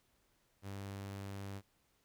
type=tone; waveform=sawtooth; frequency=98.8 Hz; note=G2; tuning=14 cents sharp; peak=-39 dBFS; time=0.62-1.62 s; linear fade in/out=50 ms; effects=pink hiss -75 dBFS RMS until 2.04 s